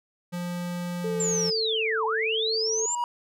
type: tone with pitch glide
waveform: square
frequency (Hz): 175.8 to 172.78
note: F3 to F3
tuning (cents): +12 to -18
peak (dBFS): -30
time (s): 0.32-1.51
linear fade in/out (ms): 20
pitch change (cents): -30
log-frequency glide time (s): 1.07-1.17
type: tone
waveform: sine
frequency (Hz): 442.6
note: A4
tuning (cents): +10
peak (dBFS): -27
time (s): 1.04-2.86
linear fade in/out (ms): 5
type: linear two-way sweep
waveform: sine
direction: down then up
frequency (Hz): 7459 to 830.6 to 7459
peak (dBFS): -25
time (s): 1.2-2.95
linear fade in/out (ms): 2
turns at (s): 2.05
type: tone with exponential growth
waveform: triangle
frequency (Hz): 961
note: B5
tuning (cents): -48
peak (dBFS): -20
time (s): 2.58-3.04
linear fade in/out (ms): 1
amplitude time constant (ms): 100
effects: none